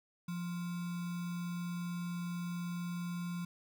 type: tone with sample-and-hold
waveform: sine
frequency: 174.6 Hz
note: F3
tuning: in tune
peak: -36 dBFS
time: 0.28-3.45 s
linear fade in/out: 5 ms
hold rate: 1225 Hz
effects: none